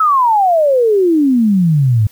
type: exponential sweep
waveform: sine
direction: down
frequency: 1318.5 to 102.1 Hz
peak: -8 dBFS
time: 0-2.07 s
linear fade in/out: 5 ms
effects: white hiss -47 dBFS RMS until 2.11 s